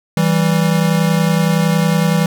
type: tone pair together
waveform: square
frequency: 164 / 194.75 Hz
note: E3 / G3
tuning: -9 / -11 cents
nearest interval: minor third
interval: 298 cents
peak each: -14 / -17 dBFS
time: 0.17-2.26 s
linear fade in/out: 2 ms
effects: none